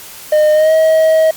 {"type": "tone with pitch glide", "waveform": "triangle", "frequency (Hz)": [610, 636.6], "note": ["D#5", "D#5"], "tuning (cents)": [-34, 39], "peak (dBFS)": -5, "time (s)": [0.32, 1.31], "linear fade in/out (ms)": 5, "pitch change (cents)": 73, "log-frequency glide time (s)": [0.53, 0.73], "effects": ["white hiss -33 dBFS RMS until 1.36 s", "Opus 48 kbps"]}